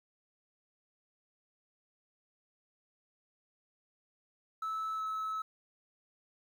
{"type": "tone with pitch glide", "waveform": "triangle", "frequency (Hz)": [1306, 1297], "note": ["E6", "E6"], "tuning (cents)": [-17, -28], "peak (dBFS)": -31, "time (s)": [4.62, 5.42], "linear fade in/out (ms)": 5, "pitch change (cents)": -11, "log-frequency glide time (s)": [4.95, 5.01], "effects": ["tanh soft clip ceiling -29 dBFS", "11-bit"]}